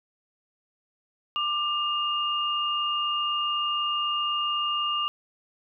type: tone pair together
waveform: sine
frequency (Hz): 1189 / 2828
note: D6 / F7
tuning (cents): +21 / +21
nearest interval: octave + minor third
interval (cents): 1500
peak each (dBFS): -27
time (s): 1.36-5.08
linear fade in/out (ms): 0
effects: none